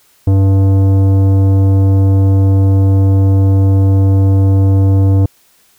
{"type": "tone with tanh clipping", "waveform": "sine", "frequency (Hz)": 97, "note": "G2", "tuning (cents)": -18, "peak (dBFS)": -8, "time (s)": [0.27, 5.26], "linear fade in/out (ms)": 5, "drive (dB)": 13, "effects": ["white hiss -51 dBFS RMS until 5.78 s"]}